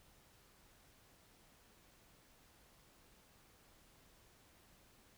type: silence
effects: pink hiss -67 dBFS RMS until 5.17 s